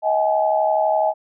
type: tone cluster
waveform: sine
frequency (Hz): 635 / 774 / 846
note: D#5 / G5 / G#5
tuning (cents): +35 / -22 / +32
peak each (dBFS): -18 / -23 / -20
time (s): 0.02-1.14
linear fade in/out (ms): 50
effects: none